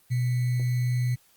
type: tone with sample-and-hold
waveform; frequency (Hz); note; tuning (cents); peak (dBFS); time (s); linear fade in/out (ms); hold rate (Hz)
sine; 123.9; B2; +6; -22; 0.1-1.16; 20; 2100
effects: white hiss -61 dBFS RMS until 1.36 s + Opus 32 kbps